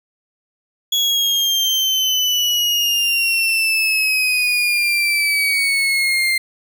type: exponential sweep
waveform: 35% pulse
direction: down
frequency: 3362 to 2093 Hz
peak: -13 dBFS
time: 0.92-6.38 s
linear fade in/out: 5 ms
effects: none